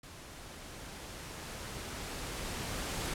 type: noise with level ramp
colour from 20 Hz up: pink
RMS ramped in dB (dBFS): -50 to -36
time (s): 0.03-3.14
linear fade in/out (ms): 5
effects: low-pass 11000 Hz 12 dB/octave